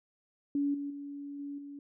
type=tone with level steps; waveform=sine; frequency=284.3 Hz; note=C#4; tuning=44 cents sharp; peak=-27 / -34 / -39 / -37 / -42 dBFS; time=0.55-1.79 s; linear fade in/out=2 ms; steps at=0.74 / 0.9 / 1.39 / 1.58 s; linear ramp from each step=5 ms; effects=none